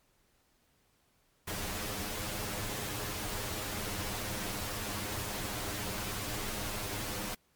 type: noise with comb filter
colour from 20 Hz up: pink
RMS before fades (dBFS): -37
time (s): 1.47-7.35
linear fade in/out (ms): 10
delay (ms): 9.7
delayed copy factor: +0.8
effects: pink hiss -71 dBFS RMS until 7.55 s + MP3 96 kbps